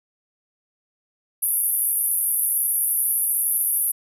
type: band-pass noise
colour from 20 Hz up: pink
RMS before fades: -22 dBFS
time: 1.42-3.92 s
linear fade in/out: 10 ms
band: 10000 to 13000 Hz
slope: 96 dB/octave
effects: none